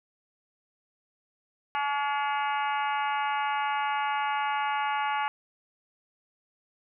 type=harmonic tone with a mistuned harmonic; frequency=284.5 Hz; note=C#4; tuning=45 cents sharp; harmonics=3 / 4 / 5 / 6 / 7 / 8 / 9 / 10; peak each=-28 / -33 / -35 / -39 / -40 / -41 / -43 / -41 dBFS; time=1.75-5.28 s; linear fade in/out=0 ms; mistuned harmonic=7; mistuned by=+62 cents; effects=none